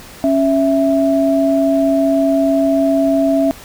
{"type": "tone pair together", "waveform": "sine", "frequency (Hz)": [276.1, 659.3], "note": ["C#4", "E5"], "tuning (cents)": [-7, 0], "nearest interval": "octave + minor third", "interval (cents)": 1507, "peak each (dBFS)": [-13, -14], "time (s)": [0.24, 3.51], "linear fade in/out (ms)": 0, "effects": ["pink hiss -37 dBFS RMS until 3.64 s"]}